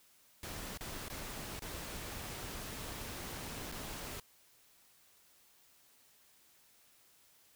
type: noise with dropouts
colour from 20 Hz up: pink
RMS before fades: -44 dBFS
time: 0.43-4.2 s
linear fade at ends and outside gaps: 2 ms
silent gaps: 0.775-0.808 / 1.084-1.099 / 1.594-1.62 / 3.717-3.722 s
effects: white hiss -66 dBFS RMS until 7.55 s